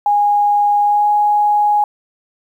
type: tone with pitch glide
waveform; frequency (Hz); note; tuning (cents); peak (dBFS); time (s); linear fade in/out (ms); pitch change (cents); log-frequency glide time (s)
sine; 823 to 831.6; G#5 to G#5; -16 to +2; -10; 0.06-1.84; 2; +18; 0.82-1.08
effects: 8-bit